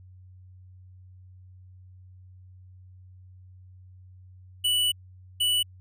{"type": "tone bursts at uneven times", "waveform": "square", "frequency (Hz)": 2960, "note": "F#7", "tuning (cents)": 0, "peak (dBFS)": -22, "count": 2, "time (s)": [[4.64, 4.92], [5.4, 5.63]], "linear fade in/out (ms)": 10, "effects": ["added 92 Hz sine -47 dBFS peak until 5.8 s"]}